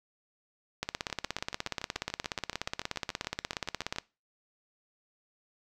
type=two click trains; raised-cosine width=0.2 ms; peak=-21 / -14 dBFS; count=21 / 54; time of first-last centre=1.1-3.961 / 0.83-3.985 s; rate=6.99 / 16.8 Hz; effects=noise-tail reverb RT60 0.3 s tail -22 dB re dry